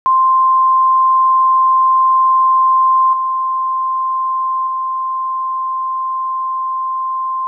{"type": "tone with level steps", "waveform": "sine", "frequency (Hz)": 1046.5, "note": "C6", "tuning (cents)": 0, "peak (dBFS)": [-8, -14, -16], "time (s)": [0.06, 7.47], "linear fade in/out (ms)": 0, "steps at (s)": [3.13, 4.67], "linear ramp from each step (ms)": 2, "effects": []}